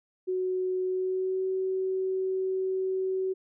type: tone with pitch glide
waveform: sine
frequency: 370.2 to 377.5 Hz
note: F#4 to F#4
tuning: +1 to +35 cents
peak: -26 dBFS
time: 0.27-3.34 s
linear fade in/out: 20 ms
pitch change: +34 cents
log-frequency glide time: 0.84-1.46 s
effects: none